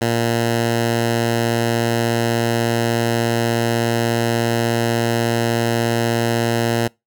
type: tone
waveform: 10% pulse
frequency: 116.54 Hz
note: A#2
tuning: in tune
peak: -8 dBFS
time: 0.01-6.88 s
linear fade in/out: 10 ms
effects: noise-tail reverb RT60 0.2 s tail -24 dB re dry